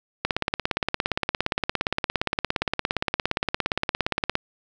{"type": "click train", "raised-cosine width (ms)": 0.3, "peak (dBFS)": -6, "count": 72, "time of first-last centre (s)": [0.25, 4.354], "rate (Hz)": 17.3, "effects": []}